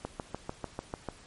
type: click train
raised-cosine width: 1 ms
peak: -20 dBFS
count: 8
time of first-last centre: 0.05-1.087 s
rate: 6.75 Hz
effects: pink hiss -54 dBFS RMS until 1.26 s + MP3 48 kbps